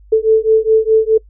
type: beating tone pair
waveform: sine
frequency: 438.3 / 443.1 Hz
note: A4 / A4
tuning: -7 / +12 cents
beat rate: 4.8 Hz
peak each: -11 dBFS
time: 0.12-1.18 s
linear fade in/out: 10 ms
effects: noise-tail reverb RT60 0.1 s tail -23 dB re dry + added 50 Hz sine -40 dBFS peak until 1.29 s